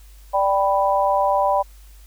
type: chord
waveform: sine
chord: G major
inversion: second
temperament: equal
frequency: 587.3 / 784 / 987.8 Hz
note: D5 / G5 / B5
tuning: 0 / 0 / 0 cents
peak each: -20 dBFS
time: 0.33-1.63 s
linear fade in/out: 20 ms
effects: added 50 Hz sine -42 dBFS peak until 2.06 s + white hiss -54 dBFS RMS until 2.06 s